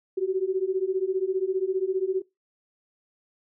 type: beating tone pair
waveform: sine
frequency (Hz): 370 / 385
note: F#4 / G4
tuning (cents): 0 / -31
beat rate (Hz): 15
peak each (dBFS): -26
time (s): 0.17-2.22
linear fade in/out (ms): 10
effects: noise-tail reverb RT60 0.2 s tail -22 dB re dry